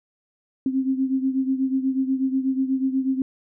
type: beating tone pair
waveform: sine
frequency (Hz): 263 / 271.2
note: C4 / C#4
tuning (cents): +9 / -38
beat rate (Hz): 8.2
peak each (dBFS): -21 / -26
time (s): 0.66-3.22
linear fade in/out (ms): 2
effects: none